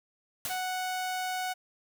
white noise with exponential decay, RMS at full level -32 dBFS, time 0.45-0.72 s, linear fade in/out 1 ms, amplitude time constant 57 ms
sawtooth tone, 740 Hz, F#5, in tune, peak -27 dBFS, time 0.49-1.54 s, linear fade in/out 20 ms
effects none

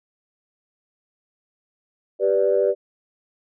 sine chord, G major, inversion none, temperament equal, 392 / 493.9 / 587.3 Hz, G4 / B4 / D5, 0 / 0 / 0 cents, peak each -20 dBFS, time 2.19-2.75 s, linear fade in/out 50 ms, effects tanh soft clip ceiling -7 dBFS

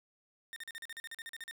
30% pulse tone bursts, 1826 Hz, A#6, 36 cents flat, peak -39 dBFS, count 14, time 0.53-1.511 s, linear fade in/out 0 ms, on 32 ms, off 41 ms, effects none

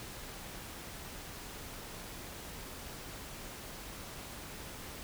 silence, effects pink hiss -46 dBFS RMS until 5.03 s

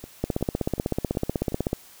two click trains, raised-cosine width 2 ms, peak -23 / -10 dBFS, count 5 / 25, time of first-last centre 0.04-1.521 / 0.24-1.731 s, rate 2.7 / 16.1 Hz, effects white hiss -50 dBFS RMS until 2 s

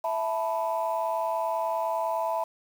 sine chord, E suspended fourth, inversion none, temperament just, 659.3 / 879 / 988.9 Hz, E5 / A5 / B5, 0 / -2 / +2 cents, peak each -28 / -30 / -30 dBFS, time 0.04-2.44 s, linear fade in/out 5 ms, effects tanh soft clip ceiling -18 dBFS + 8-bit

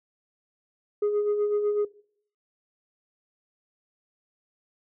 sine tone with tremolo, 415.3 Hz, G#4, in tune, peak -18 dBFS, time 1.02-1.85 s, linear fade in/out 5 ms, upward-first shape sine, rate 8 Hz, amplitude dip 50%, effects noise-tail reverb RT60 0.6 s tail -21 dB re dry + tanh soft clip ceiling -20 dBFS

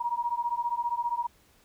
sine beating tone pair, 944 / 959 Hz, A#5 / A#5, +22 / +49 cents, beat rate 15 Hz, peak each -30 / -30 dBFS, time 0-1.27 s, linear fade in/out 10 ms, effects pink hiss -62 dBFS RMS until 1.64 s

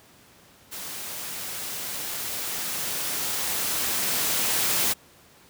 white noise with level ramp, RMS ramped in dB -36 to -23 dBFS, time 0.71-4.94 s, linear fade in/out 20 ms, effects pink hiss -54 dBFS RMS until 5.49 s + high-pass 80 Hz 12 dB/octave

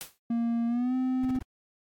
white noise with exponential decay, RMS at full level -35 dBFS, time 0.01-0.18 s, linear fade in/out 0 ms, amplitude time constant 35 ms
triangle tone with pitch glide, 233.1 to 257.2 Hz, A#3 to C4, 0 to -30 cents, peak -23 dBFS, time 0.3-1.39 s, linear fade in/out 5 ms, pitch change +170 cents, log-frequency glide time 0.67-0.95 s
brown noise bursts, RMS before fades -37 dBFS, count 4, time 1.23-1.427 s, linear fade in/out 5 ms, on 23 ms, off 35 ms
effects AAC 64 kbps

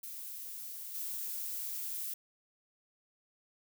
violet noise with level steps, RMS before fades -44 / -39 dBFS, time 0.03-2.14 s, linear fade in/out 5 ms, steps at 0.94 s, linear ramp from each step 10 ms, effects none

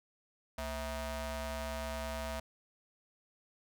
sawtooth ring-modulated tone, 293.7 Hz, D4, in tune, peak -30 dBFS, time 0.58-2.4 s, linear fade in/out 5 ms, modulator 360 Hz, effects none

